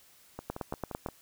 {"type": "two click trains", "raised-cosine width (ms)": 1, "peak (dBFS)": [-24, -19], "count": [5, 6], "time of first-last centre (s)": [[0.39, 1.087], [0.5, 1.062]], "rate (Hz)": [5.74, 8.9], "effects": ["white hiss -60 dBFS RMS until 1.21 s"]}